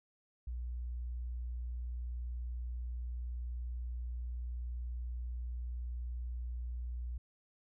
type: tone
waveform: sine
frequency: 60.4 Hz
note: B1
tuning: 38 cents flat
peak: -37 dBFS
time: 0.47-7.18 s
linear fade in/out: 5 ms
effects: none